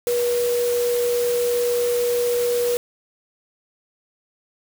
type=tone in noise; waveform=sine; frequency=482.4 Hz; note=B4; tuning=41 cents flat; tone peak=-18 dBFS; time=0.07-2.77 s; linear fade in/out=0 ms; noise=white; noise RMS=-31 dBFS; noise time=0.07-2.77 s; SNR=+10 dB; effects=none